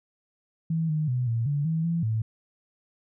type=tone with pitch steps; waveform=sine; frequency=162.6 / 154.1 / 125.1 / 115.3 / 144.2 / 161.5 / 167.8 / 110.7 Hz; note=E3 / D#3 / B2 / A#2 / D3 / E3 / E3 / A2; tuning=-23 / -16 / +23 / -19 / -31 / -35 / +31 / +11 cents; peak=-23 dBFS; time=0.7-2.22 s; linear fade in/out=5 ms; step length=190 ms; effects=none